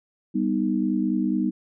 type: chord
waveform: sine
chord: G augmented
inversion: none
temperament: equal with one note detuned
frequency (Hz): 197.13 / 246.9 / 311.1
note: G3 / B3 / D#4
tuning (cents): +10 / 0 / 0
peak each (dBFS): -25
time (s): 0.34-1.51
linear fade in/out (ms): 20
effects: none